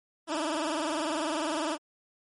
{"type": "tone with vibrato", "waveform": "15% pulse", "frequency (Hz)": 310.9, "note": "D#4", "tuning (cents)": -1, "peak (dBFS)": -22, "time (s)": [0.27, 1.78], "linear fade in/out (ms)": 50, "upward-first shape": "sine", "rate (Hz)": 20, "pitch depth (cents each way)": 130, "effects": ["MP3 48 kbps"]}